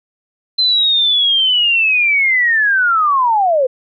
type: linear sweep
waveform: sine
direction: down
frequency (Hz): 4097 to 493.9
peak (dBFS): -10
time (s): 0.58-3.67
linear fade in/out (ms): 10
effects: none